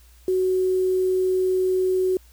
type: tone with quantisation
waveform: sine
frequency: 372.1 Hz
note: F#4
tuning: 10 cents sharp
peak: -18 dBFS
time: 0.28-2.17 s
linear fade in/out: 2 ms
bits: 7
effects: added 60 Hz sine -49 dBFS peak until 2.32 s + white hiss -57 dBFS RMS until 2.32 s